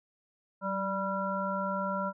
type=harmonic tone with a mistuned harmonic; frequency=195.6 Hz; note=G3; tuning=4 cents flat; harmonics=1 / 3 / 5 / 7; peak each=-35 / -35 / -35 / -35 dBFS; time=0.61-2.13 s; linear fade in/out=50 ms; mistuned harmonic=1; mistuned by=-40 cents; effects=none